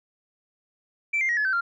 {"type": "tone with pitch steps", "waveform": "sine", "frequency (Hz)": [2334, 2104, 1895.8, 1708.6, 1539.9, 1387.8], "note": ["D7", "C7", "A#6", "G#6", "G6", "F6"], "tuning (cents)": [-11, 9, 29, 49, -31, -11], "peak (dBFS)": -20, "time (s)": [1.13, 1.61], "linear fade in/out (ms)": 10, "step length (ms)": 80, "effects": ["tanh soft clip ceiling -18 dBFS"]}